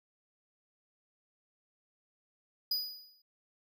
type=tone with exponential decay; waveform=square; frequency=4938 Hz; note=D#8; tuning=14 cents flat; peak=-28 dBFS; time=2.71-3.22 s; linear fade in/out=5 ms; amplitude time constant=110 ms; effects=none